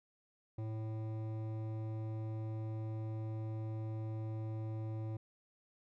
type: tone with hard clipping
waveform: sine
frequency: 110 Hz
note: A2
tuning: in tune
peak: -40 dBFS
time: 0.58-5.17 s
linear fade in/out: 5 ms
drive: 13 dB
effects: none